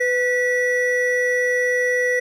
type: tone pair together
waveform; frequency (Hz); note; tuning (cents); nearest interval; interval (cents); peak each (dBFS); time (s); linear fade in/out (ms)
triangle; 498.5 / 1947.3; B4 / B6; +16 / -25; 2 octaves; 2359; -18; 0-2.2; 10
effects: none